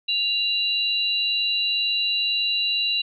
sine tone pair together, 2794 / 3951 Hz, F7 / B7, 0 / 0 cents, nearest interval tritone, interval 600 cents, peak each -23 dBFS, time 0.08-3.02 s, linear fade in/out 10 ms, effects none

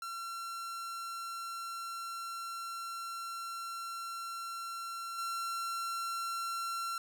45% pulse tone with level steps, 1360 Hz, F6, 46 cents flat, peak -39 / -35 dBFS, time 0.02-6.98 s, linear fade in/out 2 ms, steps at 5.18 s, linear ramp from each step 5 ms, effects none

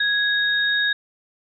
sine tone pair together, 1661.2 / 3737 Hz, G#6 / A#7, 0 / +4 cents, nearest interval octave + major second, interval 1404 cents, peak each -19 / -23 dBFS, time 0-0.93 s, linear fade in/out 5 ms, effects none

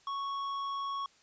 sine tone with tanh clipping, 1108.7 Hz, C#6, in tune, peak -35 dBFS, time 0.07-1.06 s, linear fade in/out 2 ms, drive 10 dB, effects white hiss -64 dBFS RMS until 1.22 s + resampled to 16000 Hz

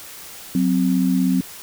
sine tone pair together, 185 / 261.5 Hz, F#3 / C4, 0 / -1 cents, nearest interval tritone, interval 599 cents, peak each -18 dBFS, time 0.55-1.41 s, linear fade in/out 2 ms, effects white hiss -38 dBFS RMS until 1.62 s

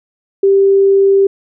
sine tone, 392.6 Hz, G4, 3 cents sharp, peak -6 dBFS, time 0.43-1.27 s, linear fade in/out 5 ms, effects none

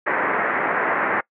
white low-pass noise, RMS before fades -21 dBFS, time 0.06-1.21 s, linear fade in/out 10 ms, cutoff 2000 Hz, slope 48 dB/octave, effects noise-tail reverb RT60 0.1 s tail -23 dB re dry + high-pass 300 Hz 12 dB/octave

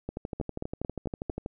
two click trains, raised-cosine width 2 ms, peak -20 / -19 dBFS, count 18 / 5, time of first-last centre 0.09-1.461 / 0.4-1.297 s, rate 12.4 / 4.46 Hz, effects none

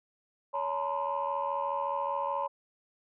sine tone cluster, 561 / 875 / 949 / 1034 Hz, C#5 / A5 / A#5 / C6, +21 / -10 / +31 / -21 cents, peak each -34 / -36 / -33 / -34 dBFS, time 0.53-2.48 s, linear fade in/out 20 ms, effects tanh soft clip ceiling -22 dBFS

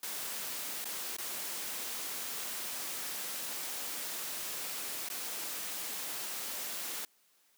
white noise with dropouts, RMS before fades -39 dBFS, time 0.03-7.05 s, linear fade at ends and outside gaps 2 ms, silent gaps 0.844-0.854 / 1.167-1.184 / 5.087-5.1 s, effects white hiss -69 dBFS RMS until 7.57 s + high-pass 200 Hz 12 dB/octave

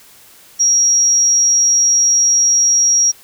sine tone, 5660 Hz, F8, 22 cents sharp, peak -9 dBFS, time 0.59-3.12 s, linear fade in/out 20 ms, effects white hiss -44 dBFS RMS until 3.23 s

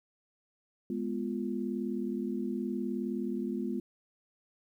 sine chord, F diminished, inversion first, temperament equal, 207.7 / 246.9 / 349.2 Hz, Ab3 / Cb4 / F4, 0 / 0 / 0 cents, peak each -35 / -35 / -37 dBFS, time 0.9-3.8 s, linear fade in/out 2 ms, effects 11-bit

